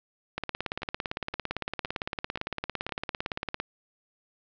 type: two click trains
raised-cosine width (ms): 0.3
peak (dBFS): -24 / -14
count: 5 / 58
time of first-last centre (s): 0.82-2.893 / 0.38-3.6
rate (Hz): 1.93 / 17.7
effects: low-pass 5000 Hz 12 dB/octave